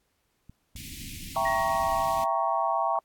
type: clicks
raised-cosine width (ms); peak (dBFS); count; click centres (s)
5; -34; 6; 0.496 / 0.755 / 0.921 / 1.122 / 1.268 / 1.384
type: band-stop noise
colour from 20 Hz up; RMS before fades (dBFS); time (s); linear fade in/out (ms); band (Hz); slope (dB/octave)
pink; -40; 0.76-2.24; 0; 300 to 2100; 48
type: chord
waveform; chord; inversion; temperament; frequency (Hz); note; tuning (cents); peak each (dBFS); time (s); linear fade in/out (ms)
sine; E diminished seventh; none; equal with one note detuned; 666.1 / 784 / 932.3 / 1108.7; E5 / G5 / Bb5 / Db6; +18 / 0 / 0 / 0; -29; 1.36-2.99; 2
type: tone with exponential decay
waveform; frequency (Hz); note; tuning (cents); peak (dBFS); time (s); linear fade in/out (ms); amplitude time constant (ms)
sine; 1889; A#6; +22; -28; 1.45-2.74; 5; 280
effects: pink hiss -73 dBFS RMS until 3.04 s + AAC 64 kbps